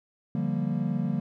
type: chord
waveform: triangle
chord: G minor seventh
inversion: second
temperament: equal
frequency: 146.83 / 174.61 / 196 / 233.1 Hz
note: D3 / F3 / G3 / Bb3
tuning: 0 / 0 / 0 / 0 cents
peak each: -29 dBFS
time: 0.35-1.2 s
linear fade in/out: 2 ms
effects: none